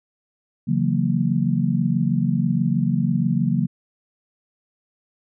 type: chord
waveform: sine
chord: F# dominant seventh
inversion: second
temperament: just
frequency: 138.75 / 166.5 / 185 / 231.2 Hz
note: C#3 / E3 / F#3 / A#3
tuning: +2 / +18 / 0 / -14 cents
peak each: -23 dBFS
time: 0.67-3.67 s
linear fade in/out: 20 ms
effects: none